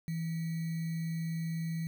sine tone with sample-and-hold, 164 Hz, E3, 9 cents flat, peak -32 dBFS, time 0.08-1.87 s, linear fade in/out 0 ms, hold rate 2100 Hz, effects none

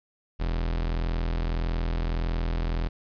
40% pulse tone, 41.67 Hz, E1, 19 cents sharp, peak -24 dBFS, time 0.39-2.89 s, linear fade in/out 20 ms, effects resampled to 11025 Hz + 11-bit

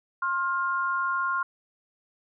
sine tone pair together, 1066.5 / 1406 Hz, C6 / F6, +33 / +11 cents, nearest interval perfect fourth, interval 478 cents, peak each -27 dBFS, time 0.22-1.43 s, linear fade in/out 5 ms, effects none

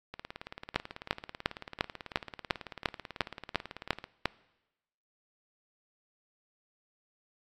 two click trains, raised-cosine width 0.3 ms, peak -9 / -24 dBFS, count 11 / 72, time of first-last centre 0.76-4.257 / 0.14-4.041 s, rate 2.86 / 18.2 Hz, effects noise-tail reverb RT60 1.0 s tail -23 dB re dry + AAC 64 kbps

